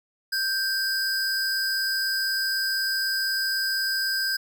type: tone pair together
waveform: square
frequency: 1568 / 4978 Hz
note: G6 / D#8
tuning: 0 / 0 cents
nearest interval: octave + minor sixth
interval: 2000 cents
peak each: -27 dBFS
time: 0.32-4.37 s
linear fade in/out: 10 ms
effects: none